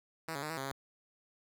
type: tone with pitch steps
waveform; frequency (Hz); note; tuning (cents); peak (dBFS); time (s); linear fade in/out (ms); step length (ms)
5% pulse; 161.9 / 139.9 / 152.7 / 162.3 / 134.7 / 136.8; E3 / C#3 / D#3 / E3 / C#3 / C#3; -31 / +16 / -32 / -27 / -49 / -23; -26; 0.28-0.718; 5; 73
effects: none